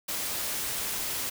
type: noise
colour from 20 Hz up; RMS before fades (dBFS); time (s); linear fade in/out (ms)
white; -32; 0.08-1.3; 10
effects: none